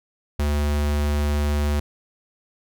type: tone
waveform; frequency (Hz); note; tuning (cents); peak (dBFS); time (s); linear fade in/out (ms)
square; 73.42; D2; 0; -20; 0.39-1.8; 5
effects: none